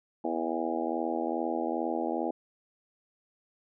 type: harmonic tone with a mistuned harmonic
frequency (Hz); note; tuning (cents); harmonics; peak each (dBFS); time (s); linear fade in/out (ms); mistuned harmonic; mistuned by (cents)
82.41; E2; 0; 3 / 4 / 5 / 6 / 7 / 8 / 9 / 10; -36 / -33 / -40 / -37 / -39 / -37 / -39 / -37; 0.24-2.31; 5; 10; -16
effects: none